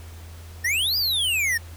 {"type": "exponential two-way sweep", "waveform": "square", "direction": "up then down", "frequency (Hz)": [1786, 4978, 1786], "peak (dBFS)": -21, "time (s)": [0.64, 1.58], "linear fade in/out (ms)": 10, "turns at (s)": 0.97, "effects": ["added 83 Hz sine -38 dBFS peak until 1.76 s", "pink hiss -48 dBFS RMS until 1.76 s"]}